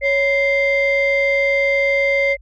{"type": "tone pair together", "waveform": "sine", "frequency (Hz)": [554.4, 2091], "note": ["C#5", "C7"], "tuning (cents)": [0, -2], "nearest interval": "octave + major seventh", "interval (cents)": 2298, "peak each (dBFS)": -15, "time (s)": [0.01, 2.37], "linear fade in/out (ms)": 50, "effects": ["tanh soft clip ceiling -10 dBFS", "added 50 Hz sine -42 dBFS peak until 2.41 s"]}